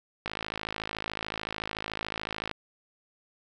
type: click train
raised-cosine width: 0.3 ms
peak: -16 dBFS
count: 122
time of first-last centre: 0.26-2.513 s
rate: 53.7 Hz
effects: none